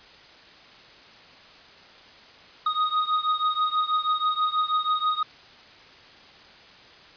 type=beating tone pair; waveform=square; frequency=1244.5 / 1250.7 Hz; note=D#6 / D#6; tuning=0 / +9 cents; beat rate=6.2 Hz; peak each=-25 / -27 dBFS; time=2.66-5.23 s; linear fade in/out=5 ms; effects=white hiss -49 dBFS RMS until 7.16 s + resampled to 11025 Hz